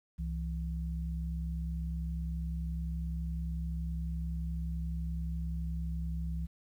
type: tone pair together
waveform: sine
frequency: 65.84 / 165.9 Hz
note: C2 / E3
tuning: +11 / +11 cents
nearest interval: octave + major third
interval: 1600 cents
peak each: -34 / -38 dBFS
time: 0.18-6.47 s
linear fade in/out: 20 ms
effects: 11-bit